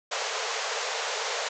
pink band-pass noise, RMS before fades -31 dBFS, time 0.11-1.49 s, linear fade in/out 10 ms, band 430 to 7400 Hz, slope 96 dB/octave, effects none

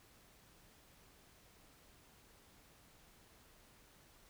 silence, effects pink hiss -65 dBFS RMS until 4.29 s

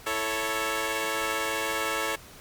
10% pulse chord, A major, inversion second, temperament equal, 329.6 / 440 / 554.4 Hz, E4 / A4 / C#5, 0 / 0 / 0 cents, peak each -26 / -22 / -22 dBFS, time 0.06-2.16 s, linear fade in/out 10 ms, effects pink hiss -48 dBFS RMS until 2.4 s + MP3 96 kbps

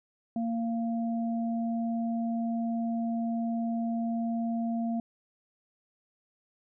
sine tone pair together, 230.3 / 690.1 Hz, A#3 / F5, -21 / -21 cents, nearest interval octave + perfect fifth, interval 1900 cents, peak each -28 / -37 dBFS, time 0.36-5 s, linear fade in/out 2 ms, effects none

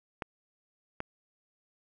clicks, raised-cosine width 0.5 ms, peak -19 dBFS, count 2, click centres 0.222 / 1.004 s, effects none

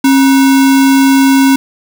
sine tone with sample-and-hold, 270.1 Hz, C#4, 45 cents flat, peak -4 dBFS, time 0.04-1.56 s, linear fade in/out 5 ms, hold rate 1225 Hz, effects none

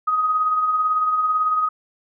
sine tone with tremolo, 1254 Hz, D#6, 13 cents sharp, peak -15 dBFS, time 0.07-1.69 s, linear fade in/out 10 ms, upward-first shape sine, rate 18 Hz, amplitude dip 40%, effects none

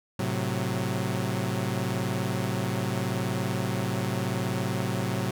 sawtooth chord, F# diminished, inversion first, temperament equal, 110 / 130.81 / 185 Hz, A2 / C3 / F#3, 0 / 0 / 0 cents, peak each -27 dBFS, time 0.19-5.31 s, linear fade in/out 5 ms, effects none

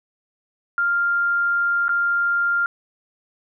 sine tone with dropouts, 1396.9 Hz, F6, in tune, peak -17 dBFS, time 0.78-2.66 s, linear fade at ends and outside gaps 1 ms, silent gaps 1.882-1.892 s, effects none

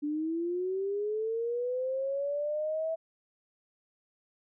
sine linear sweep, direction up, 290.1 to 654 Hz, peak -29 dBFS, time 0.02-2.96 s, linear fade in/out 20 ms, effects none

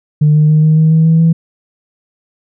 sine tone with pitch steps, 150.3 / 152.22 / 154.17 / 156.14 / 158.14 / 160.16 / 162.21 / 164.28 Hz, D3 / D#3 / D#3 / D#3 / D#3 / E3 / E3 / E3, +40 / -38 / -16 / +6 / +28 / -50 / -28 / -6 cents, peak -4 dBFS, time 0.21-1.33 s, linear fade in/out 10 ms, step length 140 ms, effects tanh soft clip ceiling -2 dBFS

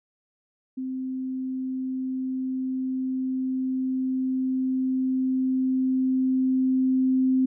sine tone with level ramp, 260 Hz, C4, 11 cents flat, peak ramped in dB -28 to -18 dBFS, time 0.77-7.46 s, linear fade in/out 10 ms, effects none

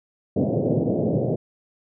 pink band-pass noise, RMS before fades -22 dBFS, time 0.36-1.36 s, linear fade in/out 10 ms, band 110 to 620 Hz, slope 48 dB/octave, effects none

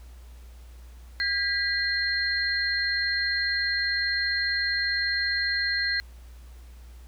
sine tone cluster, 1619 / 1964 / 4193 Hz, G#6 / B6 / C8, -45 / -10 / +3 cents, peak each -28 dBFS, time 1.2-6 s, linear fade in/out 0 ms, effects added 60 Hz sine -43 dBFS peak until 7.07 s + pink hiss -58 dBFS RMS until 7.07 s

